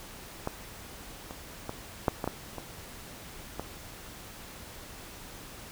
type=clicks; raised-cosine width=1 ms; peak=-16 / -26 / -20 / -9 / -16 / -15 / -23 / -19 dBFS; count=8; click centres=0.474 / 1.309 / 1.694 / 2.082 / 2.242 / 2.276 / 2.583 / 3.596 s; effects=pink hiss -46 dBFS RMS until 5.71 s